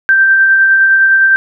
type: tone with tremolo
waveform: sine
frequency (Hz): 1567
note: G6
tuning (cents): -1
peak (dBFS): -4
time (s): 0.09-1.36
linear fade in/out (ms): 0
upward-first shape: sine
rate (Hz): 9.8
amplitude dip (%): 25
effects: none